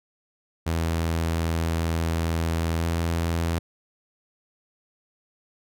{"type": "tone with pitch glide", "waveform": "sawtooth", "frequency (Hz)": [82.4, 83.6], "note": ["E2", "E2"], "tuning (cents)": [0, 25], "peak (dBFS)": -19, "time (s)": [0.66, 3.59], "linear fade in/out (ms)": 10, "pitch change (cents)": 25, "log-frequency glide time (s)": [2.78, 2.85], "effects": []}